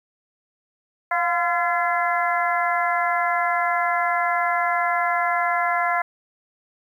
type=harmonic tone with a mistuned harmonic; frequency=341.8 Hz; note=F4; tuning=37 cents flat; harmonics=2 / 3 / 4 / 5 / 6; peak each=-23 / -25 / -26 / -27 / -28 dBFS; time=1.11-6.02 s; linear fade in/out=5 ms; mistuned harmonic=2; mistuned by=+47 cents; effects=9-bit

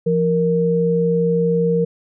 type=tone pair together; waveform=sine; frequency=171.43 / 466.2 Hz; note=F3 / A#4; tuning=-32 / 0 cents; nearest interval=octave + perfect fourth; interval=1732 cents; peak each=-18 / -16 dBFS; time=0.06-1.85 s; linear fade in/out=10 ms; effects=none

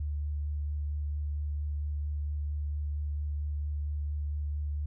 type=tone with vibrato; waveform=sine; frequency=73.7 Hz; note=D2; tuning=7 cents sharp; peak=-30 dBFS; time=0-4.86 s; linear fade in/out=5 ms; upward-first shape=sine; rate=4.4 Hz; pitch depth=12 cents each way; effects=none

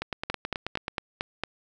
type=two click trains; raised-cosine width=0.3 ms; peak=-12 / -14 dBFS; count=6 / 9; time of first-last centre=0.3-1.436 / 0.02-0.881 s; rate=4.4 / 9.29 Hz; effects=none

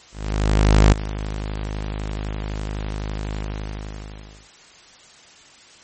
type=tone with ADSR envelope; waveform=sawtooth; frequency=51.91 Hz; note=G#1; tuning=in tune; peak=-5 dBFS; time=0.12-4.49 s; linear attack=800 ms; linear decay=12 ms; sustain=-16 dB; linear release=1100 ms; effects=white hiss -47 dBFS RMS until 5.83 s + MP3 32 kbps

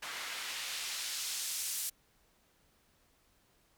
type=noise with band-pass filter sweep; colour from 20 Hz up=white; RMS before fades=-39 dBFS; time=0.02-1.9 s; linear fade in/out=10 ms; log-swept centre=1500 to 9200 Hz; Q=0.76; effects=pink hiss -70 dBFS RMS until 3.77 s

